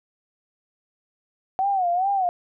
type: tone with vibrato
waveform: sine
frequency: 745 Hz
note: F#5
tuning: 12 cents sharp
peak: -19 dBFS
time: 1.59-2.29 s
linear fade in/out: 0 ms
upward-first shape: sine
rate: 2.4 Hz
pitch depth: 130 cents each way
effects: none